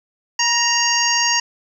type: harmonic tone with a mistuned harmonic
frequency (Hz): 932.3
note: A#5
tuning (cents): 0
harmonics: 1 / 2 / 3 / 5 / 6 / 7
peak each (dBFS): -22 / -22 / -22 / -22 / -22 / -22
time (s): 0.39-1.4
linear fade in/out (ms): 5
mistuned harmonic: 1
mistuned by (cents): +40
effects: 8-bit